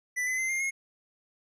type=tone with pitch steps; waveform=square; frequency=1986 / 2028 / 2070 / 2114 / 2158 Hz; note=B6 / B6 / C7 / C7 / C#7; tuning=+9 / +45 / -19 / +17 / -47 cents; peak=-28 dBFS; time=0.16-0.71 s; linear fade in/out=20 ms; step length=110 ms; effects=low-pass 11000 Hz 12 dB/octave